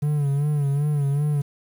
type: tone with vibrato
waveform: triangle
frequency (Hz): 144.4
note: D3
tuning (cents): -29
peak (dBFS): -17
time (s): 0.02-1.42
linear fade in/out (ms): 10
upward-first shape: sine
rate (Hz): 2.6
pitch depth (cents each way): 68
effects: 8-bit